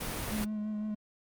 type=noise; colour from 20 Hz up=pink; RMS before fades=-36 dBFS; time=0-0.45 s; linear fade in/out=10 ms
type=tone with vibrato; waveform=triangle; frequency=212.3 Hz; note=G#3; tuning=38 cents sharp; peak=-30 dBFS; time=0.31-0.95 s; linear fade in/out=10 ms; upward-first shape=sine; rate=5.9 Hz; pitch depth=20 cents each way
effects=Opus 32 kbps